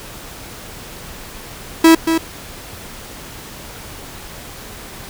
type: tone with echo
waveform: 45% pulse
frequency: 326.1 Hz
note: E4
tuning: 19 cents flat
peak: -5 dBFS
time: 1.84-1.95 s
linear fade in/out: 5 ms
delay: 230 ms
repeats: 1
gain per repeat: -8 dB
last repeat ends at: 2.18 s
effects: pink hiss -34 dBFS RMS until 5.09 s